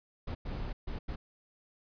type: noise bursts at uneven times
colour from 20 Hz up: brown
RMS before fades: -37 dBFS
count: 4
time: 0.27-0.35 / 0.45-0.73 / 0.87-0.99 / 1.08-1.16 s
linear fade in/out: 10 ms
effects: resampled to 11025 Hz